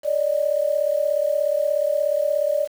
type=tone pair together; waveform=sine; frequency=573.2 / 610 Hz; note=D5 / D#5; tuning=-42 / -34 cents; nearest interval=minor second; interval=108 cents; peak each=-21 dBFS; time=0.03-2.68 s; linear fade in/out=50 ms; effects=7-bit